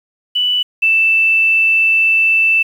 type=tone pair in turn; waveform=sine; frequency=2969 / 2652 Hz; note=F#7 / E7; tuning=+5 / +10 cents; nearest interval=major second; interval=195 cents; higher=first; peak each=-12 / -9 dBFS; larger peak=second; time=0.35-0.63 / 0.82-2.63 s; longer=second; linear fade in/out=10 ms; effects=7-bit